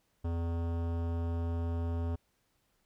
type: tone with hard clipping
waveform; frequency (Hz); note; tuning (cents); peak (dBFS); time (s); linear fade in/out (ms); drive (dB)
sine; 84.2; E2; +37; -33; 0.24-2.16; 10; 18
effects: pink hiss -75 dBFS RMS until 2.85 s